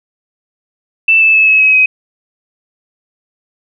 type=tone with pitch steps; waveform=sine; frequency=2654 / 2628 / 2602 / 2577 / 2552 / 2527 Hz; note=E7 / E7 / E7 / E7 / D#7 / D#7; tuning=+11 / -6 / -23 / -40 / +43 / +26 cents; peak=-5 dBFS; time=1.08-1.86 s; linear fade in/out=5 ms; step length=130 ms; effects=none